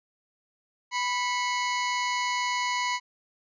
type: tone pair together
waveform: sawtooth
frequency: 987.8 / 2180 Hz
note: B5 / C#7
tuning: 0 / -29 cents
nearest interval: octave + major second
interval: 1371 cents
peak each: -23 / -28 dBFS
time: 0.91-3 s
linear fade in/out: 50 ms
effects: resampled to 16000 Hz